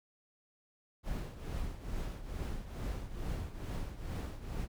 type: noise with tremolo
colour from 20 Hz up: brown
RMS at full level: -36 dBFS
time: 1.03-4.68 s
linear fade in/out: 50 ms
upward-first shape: triangle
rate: 2.3 Hz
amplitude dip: 75%
effects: none